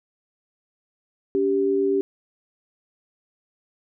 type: tone pair together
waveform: sine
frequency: 283.6 / 392 Hz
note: C#4 / G4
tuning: +40 / 0 cents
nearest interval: tritone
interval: 560 cents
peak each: -25 / -19 dBFS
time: 1.35-2.01 s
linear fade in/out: 0 ms
effects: none